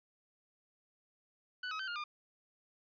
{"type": "tone with pitch steps", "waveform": "sawtooth", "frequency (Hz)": [1491, 1274, 1541, 1416, 1205], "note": ["F#6", "D#6", "G6", "F6", "D6"], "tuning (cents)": [13, 41, -30, 23, 44], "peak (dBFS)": -34, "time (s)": [1.63, 2.04], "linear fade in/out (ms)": 5, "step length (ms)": 82, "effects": ["resampled to 11025 Hz"]}